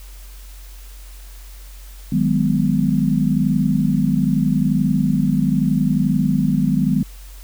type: chord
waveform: sine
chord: G# minor seventh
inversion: second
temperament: just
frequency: 155.74 / 186.89 / 207.7 / 249.2 Hz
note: D#3 / F#3 / G#3 / B3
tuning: +2 / +18 / 0 / +16 cents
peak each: -20 dBFS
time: 2.12-7.03 s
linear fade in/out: 5 ms
effects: added 46 Hz sine -35 dBFS peak until 7.43 s + white hiss -46 dBFS RMS until 7.43 s